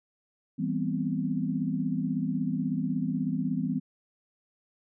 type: chord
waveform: sine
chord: C major seventh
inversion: first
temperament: just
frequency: 163.52 / 196.22 / 245.3 / 261.6 Hz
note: E3 / G3 / B3 / C4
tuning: -14 / +2 / -12 / 0 cents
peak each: -32 dBFS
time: 0.58-3.8 s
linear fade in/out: 20 ms
effects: none